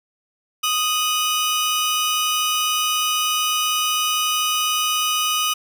sawtooth tone pair together, 1244.5 / 2962 Hz, D#6 / F#7, 0 / +1 cents, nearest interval octave + minor third, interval 1501 cents, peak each -18 dBFS, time 0.63-5.54 s, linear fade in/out 10 ms, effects none

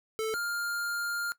square tone pair in turn, 440 / 1404.2 Hz, A4 / F6, 0 / +9 cents, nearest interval octave + minor sixth, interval 2009 cents, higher second, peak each -29 / -31 dBFS, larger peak first, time 0.19-0.34 / 0.34-1.32 s, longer second, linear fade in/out 0 ms, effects noise-tail reverb RT60 0.1 s tail -17 dB re dry

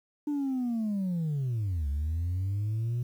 sine linear two-way sweep, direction down then up, 298.6 to 69 to 123.1 Hz, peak -25 dBFS, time 0.27-3.03 s, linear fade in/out 5 ms, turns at 1.88 s, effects tanh soft clip ceiling -26 dBFS + 10-bit

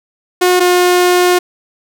sawtooth tone pair in turn, 361.4 / 358.3 Hz, F#4 / F4, -41 / +44 cents, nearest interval unison, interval 15 cents, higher first, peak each -4 dBFS, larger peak neither, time 0.41-0.6 / 0.6-1.39 s, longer second, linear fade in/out 10 ms, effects none

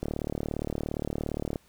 click train, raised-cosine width 2 ms, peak -17 dBFS, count 58, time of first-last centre 0.03-1.558 s, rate 37.3 Hz, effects pink hiss -62 dBFS RMS until 1.68 s

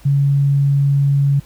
sine tone, 140.3 Hz, C#3, 21 cents sharp, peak -11 dBFS, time 0.05-1.4 s, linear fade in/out 10 ms, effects added 50 Hz sine -42 dBFS peak until 1.45 s + pink hiss -48 dBFS RMS until 1.45 s

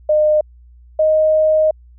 sine tone pair in turn, 609 / 622.9 Hz, D#5 / D#5, -37 / +2 cents, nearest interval unison, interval 39 cents, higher second, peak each -10 dBFS, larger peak neither, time 0.09-0.41 / 0.99-1.71 s, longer second, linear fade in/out 5 ms, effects added 60 Hz sine -41 dBFS peak until 1.98 s

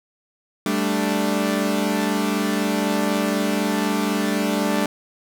sawtooth chord, G suspended second, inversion none, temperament equal, 196 / 220 / 293.7 Hz, G3 / A3 / D4, 0 / 0 / 0 cents, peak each -20 dBFS, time 0.66-4.86 s, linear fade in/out 2 ms, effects none

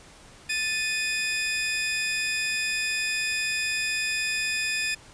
sawtooth tone pair together, 1760 / 2489 Hz, A6 / D#7, 0 / 0 cents, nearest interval tritone, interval 600 cents, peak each -27 / -23 dBFS, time 0.49-4.95 s, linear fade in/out 10 ms, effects pink hiss -50 dBFS RMS until 5.13 s + resampled to 22050 Hz

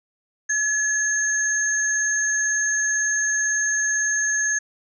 sine tone pair together, 1700 / 6418 Hz, G#6 / G8, +40 / +40 cents, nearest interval octave + major seventh, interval 2300 cents, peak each -22 dBFS, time 0.49-4.59 s, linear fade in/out 10 ms, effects none

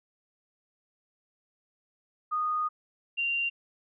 sine tone pair in turn, 1235 / 2772 Hz, D#6 / F7, -13 / -14 cents, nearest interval octave + major second, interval 1399 cents, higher second, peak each -26 dBFS, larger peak neither, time 2.31-2.69 / 3.17-3.5 s, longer first, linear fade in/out 20 ms, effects none

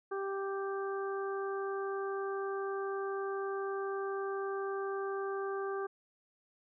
harmonic tone, 392 Hz, G4, in tune, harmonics 1 / 2 / 3 / 4, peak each -35 / -44 / -42 / -46 dBFS, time 0.11-5.87 s, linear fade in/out 10 ms, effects none

